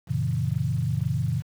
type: chord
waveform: sine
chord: F# dominant seventh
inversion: none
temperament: equal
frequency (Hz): 92.5 / 116.54 / 138.59 / 164.81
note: F#2 / A#2 / C#3 / E3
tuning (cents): 0 / 0 / 0 / 0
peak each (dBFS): -31 / -27 / -27 / -30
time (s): 0.07-1.43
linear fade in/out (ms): 50
effects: 8-bit